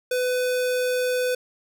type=tone; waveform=square; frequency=501 Hz; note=B4; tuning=25 cents sharp; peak=-22 dBFS; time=0.11-1.35 s; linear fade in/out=5 ms; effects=none